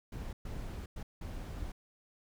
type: noise bursts at uneven times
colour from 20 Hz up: brown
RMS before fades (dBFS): -41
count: 4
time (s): 0.12-0.33 / 0.45-0.86 / 0.96-1.03 / 1.21-1.72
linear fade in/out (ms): 5
effects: none